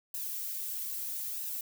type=noise with flanger; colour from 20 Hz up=violet; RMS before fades=-37 dBFS; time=0.14-1.61 s; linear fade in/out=2 ms; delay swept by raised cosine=0.88 to 4.18 ms; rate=0.78 Hz; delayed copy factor=-0.5; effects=none